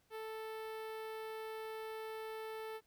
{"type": "tone with notch filter", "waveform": "sawtooth", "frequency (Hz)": 440, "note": "A4", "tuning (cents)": 0, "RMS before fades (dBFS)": -45, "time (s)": [0.1, 2.81], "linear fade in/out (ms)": 50, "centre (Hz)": 6900, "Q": 0.59, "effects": ["pink hiss -75 dBFS RMS until 2.86 s"]}